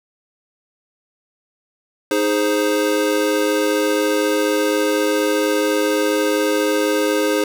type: chord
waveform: square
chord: Ab major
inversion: second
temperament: equal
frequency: 311.1 / 415.3 / 523.3 Hz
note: Eb4 / Ab4 / C5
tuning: 0 / 0 / 0 cents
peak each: -21 dBFS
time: 2.11-7.44 s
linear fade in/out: 2 ms
effects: none